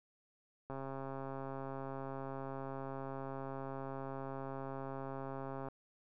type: click train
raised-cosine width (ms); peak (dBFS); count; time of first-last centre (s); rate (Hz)
1; -30; 674; 0.7-5.685; 135
effects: none